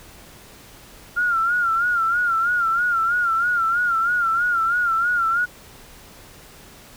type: tone with vibrato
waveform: sine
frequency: 1392 Hz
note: F6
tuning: 6 cents flat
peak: -17 dBFS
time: 1.16-5.46 s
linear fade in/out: 20 ms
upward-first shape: sine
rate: 3.1 Hz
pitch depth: 85 cents each way
effects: pink hiss -45 dBFS RMS until 6.96 s